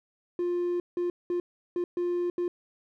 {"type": "tone bursts at uneven times", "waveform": "triangle", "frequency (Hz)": 351.7, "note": "F4", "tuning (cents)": 12, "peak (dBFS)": -23, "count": 6, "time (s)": [[0.39, 0.8], [0.97, 1.1], [1.3, 1.4], [1.76, 1.84], [1.97, 2.3], [2.38, 2.48]], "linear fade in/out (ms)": 2, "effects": ["tanh soft clip ceiling -20 dBFS"]}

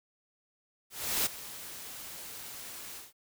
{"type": "noise with ADSR envelope", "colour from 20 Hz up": "white", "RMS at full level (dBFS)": -28, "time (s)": [0.9, 3.13], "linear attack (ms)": 360, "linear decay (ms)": 13, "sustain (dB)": -16, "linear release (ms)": 170, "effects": []}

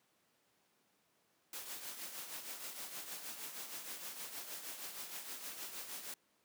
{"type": "noise with tremolo", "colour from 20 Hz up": "white", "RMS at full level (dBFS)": -44, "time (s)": [1.53, 6.14], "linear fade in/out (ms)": 2, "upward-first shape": "triangle", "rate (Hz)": 6.4, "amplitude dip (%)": 60, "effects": ["pink hiss -75 dBFS RMS until 6.44 s", "high-pass 200 Hz 12 dB/octave"]}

